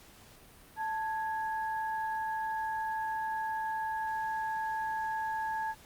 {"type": "tone pair together", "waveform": "sine", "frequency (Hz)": [880, 1661.2], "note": ["A5", "G#6"], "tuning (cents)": [0, 0], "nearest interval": "major seventh", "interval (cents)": 1100, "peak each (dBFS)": [-32, -39], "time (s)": [0.76, 5.75], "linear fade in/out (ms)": 50, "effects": ["pink hiss -56 dBFS RMS until 5.85 s", "Opus 48 kbps"]}